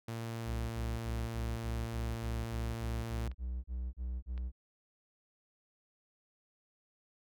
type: tone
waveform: sawtooth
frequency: 114.7 Hz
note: A#2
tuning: 28 cents flat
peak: -34 dBFS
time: 0.08-3.28 s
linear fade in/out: 5 ms
type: tone bursts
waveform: triangle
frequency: 61.9 Hz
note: B1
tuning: 5 cents sharp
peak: -33 dBFS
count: 14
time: 0.45-4.519 s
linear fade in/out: 50 ms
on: 260 ms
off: 33 ms
type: click train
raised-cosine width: 0.3 ms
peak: -37 dBFS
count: 4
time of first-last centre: 1.19-4.378 s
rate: 0.941 Hz
effects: none